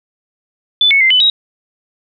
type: tone with pitch steps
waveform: sine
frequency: 3495 / 2207 / 2082 / 3005 / 3816 Hz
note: A7 / C#7 / C7 / F#7 / A#7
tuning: -12 / -8 / -9 / +26 / +40 cents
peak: -7 dBFS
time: 0.81-1.3 s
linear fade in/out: 2 ms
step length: 98 ms
effects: none